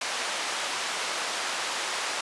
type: band-pass noise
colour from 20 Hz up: pink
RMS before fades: -31 dBFS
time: 0.01-2.21 s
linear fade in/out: 5 ms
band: 750 to 7400 Hz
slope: 12 dB/octave
effects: resampled to 24000 Hz